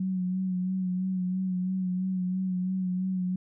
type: tone with vibrato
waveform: sine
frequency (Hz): 185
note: F#3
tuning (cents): 0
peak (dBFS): -26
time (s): 0-3.36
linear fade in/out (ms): 5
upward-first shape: sine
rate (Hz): 3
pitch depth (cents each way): 34
effects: none